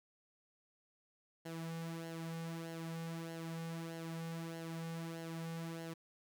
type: tone with flanger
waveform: sawtooth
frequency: 164.81 Hz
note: E3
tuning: in tune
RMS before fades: -44 dBFS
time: 1.45-5.94 s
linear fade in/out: 10 ms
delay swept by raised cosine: 0.82 to 3.12 ms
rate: 1.6 Hz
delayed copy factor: -0.6
effects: none